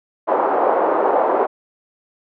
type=band-pass noise; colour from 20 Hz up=white; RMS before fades=-17 dBFS; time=0.27-1.47 s; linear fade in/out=20 ms; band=370 to 910 Hz; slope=24 dB/octave; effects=none